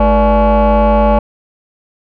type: tone with frequency modulation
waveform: sine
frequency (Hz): 317.7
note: D#4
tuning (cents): +36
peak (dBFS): -4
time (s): 0-1.19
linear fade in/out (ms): 5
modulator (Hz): 267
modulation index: 2.3
effects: tanh soft clip ceiling -6 dBFS